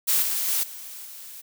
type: noise with level steps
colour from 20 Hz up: blue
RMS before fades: -21 / -26 / -24 / -39 / -41 dBFS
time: 0.07-1.42 s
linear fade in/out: 20 ms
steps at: 0.22 / 0.48 / 0.63 / 1.05 s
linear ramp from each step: 5 ms
effects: none